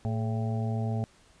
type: harmonic tone with a mistuned harmonic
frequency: 112.4 Hz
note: A2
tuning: 37 cents sharp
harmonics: 1 / 2 / 4 / 5 / 6 / 7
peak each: -28 / -34 / -41 / -45 / -41 / -42 dBFS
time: 0.05-1.04 s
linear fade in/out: 0 ms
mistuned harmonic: 4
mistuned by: -100 cents
effects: pink hiss -60 dBFS RMS until 1.4 s + resampled to 22050 Hz